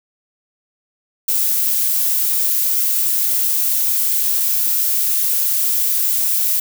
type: noise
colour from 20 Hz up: violet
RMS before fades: -17 dBFS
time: 1.28-6.6 s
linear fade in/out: 5 ms
effects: none